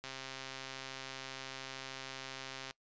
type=click train; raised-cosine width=0.2 ms; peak=-26 dBFS; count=356; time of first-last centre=0.04-2.709 s; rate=133 Hz; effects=noise-tail reverb RT60 0.1 s tail -22 dB re dry + resampled to 16000 Hz